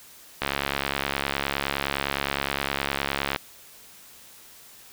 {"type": "click train", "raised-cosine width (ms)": 0.3, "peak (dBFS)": -8, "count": 206, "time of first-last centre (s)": [0.42, 3.361], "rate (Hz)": 69.7, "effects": ["white hiss -49 dBFS RMS until 4.92 s"]}